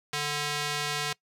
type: tone with band-pass filter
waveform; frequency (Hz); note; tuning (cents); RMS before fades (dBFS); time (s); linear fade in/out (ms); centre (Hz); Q
square; 147.3; D3; +6; -31; 0.13-1.13; 5; 3900; 0.62
effects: noise-tail reverb RT60 0.1 s tail -22 dB re dry